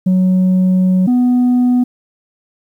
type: tone pair in turn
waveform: sine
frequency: 185.1 / 247.6 Hz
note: F#3 / B3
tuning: +1 / +5 cents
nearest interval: perfect fourth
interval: 504 cents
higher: second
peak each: -6 dBFS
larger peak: neither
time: 0.06-1.07 / 1.07-1.84 s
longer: first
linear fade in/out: 10 ms
effects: tanh soft clip ceiling -8 dBFS + 8-bit